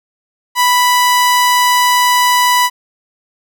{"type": "tone", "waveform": "sawtooth", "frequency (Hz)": 987.8, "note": "B5", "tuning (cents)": 0, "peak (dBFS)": -5, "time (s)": [0.55, 2.7], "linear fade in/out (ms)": 50, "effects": []}